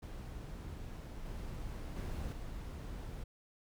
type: noise with level steps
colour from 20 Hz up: brown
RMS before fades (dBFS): -45 / -43 / -40 / -44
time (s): 0.02-3.24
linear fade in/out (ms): 10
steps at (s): 1.25 / 1.96 / 2.32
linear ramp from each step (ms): 5
effects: none